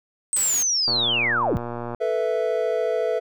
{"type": "linear sweep", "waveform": "sine", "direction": "down", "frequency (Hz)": [8330, 48], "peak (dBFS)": -19, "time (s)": [0.33, 1.57], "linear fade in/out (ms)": 0}
{"type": "noise", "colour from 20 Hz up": "white", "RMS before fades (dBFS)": -31, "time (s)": [0.36, 0.63], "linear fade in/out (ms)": 5}
{"type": "click train", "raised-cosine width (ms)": 1, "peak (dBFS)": -17, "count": 128, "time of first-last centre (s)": [0.88, 1.947], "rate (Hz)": 119}
{"type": "chord", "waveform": "triangle", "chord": "A suspended second", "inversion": "none", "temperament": "equal", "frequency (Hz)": [440, 493.9, 659.3], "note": ["A4", "B4", "E5"], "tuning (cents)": [0, 0, 0], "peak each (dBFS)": -23, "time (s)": [2, 3.2], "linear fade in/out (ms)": 20}
{"effects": []}